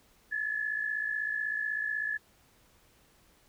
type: tone pair together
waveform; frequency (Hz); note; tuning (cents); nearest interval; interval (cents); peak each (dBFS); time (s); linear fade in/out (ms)
sine; 1706.9 / 1763; G#6 / A6; +47 / +3; minor second; 56; -31 / -36; 0.31-2.18; 20
effects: pink hiss -64 dBFS RMS until 3.48 s